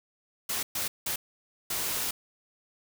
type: noise bursts at uneven times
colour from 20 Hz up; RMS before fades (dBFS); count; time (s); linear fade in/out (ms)
white; -31; 4; 0.49-0.63 / 0.75-0.88 / 1.06-1.16 / 1.7-2.11; 5
effects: none